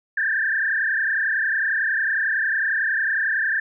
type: tone with frequency modulation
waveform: sine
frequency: 1684 Hz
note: G#6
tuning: 24 cents sharp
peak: -19 dBFS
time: 0.17-3.6 s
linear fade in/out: 5 ms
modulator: 31 Hz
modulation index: 3.9
effects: none